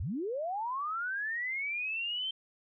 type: linear sweep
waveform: sine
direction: up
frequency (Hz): 59 to 3136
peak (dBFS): -32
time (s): 0-2.31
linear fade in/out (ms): 5
effects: none